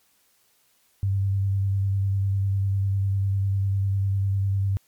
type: tone with vibrato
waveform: sine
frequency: 98 Hz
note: G2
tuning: in tune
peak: -20 dBFS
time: 1.03-4.77 s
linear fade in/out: 0 ms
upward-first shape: square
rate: 10 Hz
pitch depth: 15 cents each way
effects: white hiss -64 dBFS RMS until 4.87 s + MP3 96 kbps